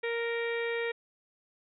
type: harmonic tone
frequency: 466.2 Hz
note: A#4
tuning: in tune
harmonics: 1 / 2 / 3 / 4 / 5 / 6 / 7 / 8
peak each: -31 / -44 / -44 / -37 / -39 / -50 / -49 / -49 dBFS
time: 0.03-0.92 s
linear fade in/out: 10 ms
effects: none